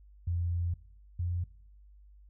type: tone pair in turn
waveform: sine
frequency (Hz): 86.3 / 87.66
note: F2 / F2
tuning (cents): -20 / +7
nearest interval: unison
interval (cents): 27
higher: second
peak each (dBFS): -28 / -29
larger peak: first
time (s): 0.27-0.74 / 1.19-1.44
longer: first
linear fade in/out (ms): 5
effects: noise-tail reverb RT60 0.7 s tail -20 dB re dry + added 50 Hz sine -53 dBFS peak until 2.29 s